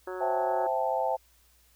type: harmonic tone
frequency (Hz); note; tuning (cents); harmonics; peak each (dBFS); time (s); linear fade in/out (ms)
184.3; F#3; -7; 2 / 3 / 4 / 5 / 6 / 7 / 8 / 9; -36 / -40 / -46 / -44 / -49 / -45 / -49 / -48; 0.07-0.67; 5
type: chord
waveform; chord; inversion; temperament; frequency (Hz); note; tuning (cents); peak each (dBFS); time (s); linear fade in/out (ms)
sine; A minor seventh; first; equal; 523.3 / 659.3 / 784 / 880; C5 / E5 / G5 / A5; 0 / 0 / 0 / 0; -31; 0.2-1.17; 20
effects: added 60 Hz sine -64 dBFS peak until 1.75 s + white hiss -64 dBFS RMS until 1.75 s